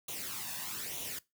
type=noise with flanger; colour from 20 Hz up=white; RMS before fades=-40 dBFS; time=0.08-1.19 s; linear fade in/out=5 ms; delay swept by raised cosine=0.3 to 1.14 ms; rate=1.1 Hz; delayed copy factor=+0.65; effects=noise-tail reverb RT60 0.2 s tail -20 dB re dry + high-pass 80 Hz 12 dB/octave